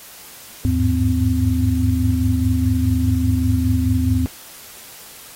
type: tone cluster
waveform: sine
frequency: 80 / 99.3 / 104.2 / 256.7 Hz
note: D#2 / G2 / G#2 / C4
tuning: +49 / +23 / +6 / -33 cents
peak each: -19 / -25 / -20 / -19 dBFS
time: 0.65-4.26 s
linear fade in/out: 0 ms
effects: white hiss -40 dBFS RMS until 5.35 s + AAC 48 kbps